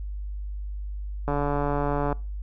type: click train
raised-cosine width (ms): 1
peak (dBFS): -13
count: 123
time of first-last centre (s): 1.28-2.127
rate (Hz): 144
effects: noise-tail reverb RT60 0.4 s tail -25 dB re dry + added 50 Hz sine -30 dBFS peak until 2.42 s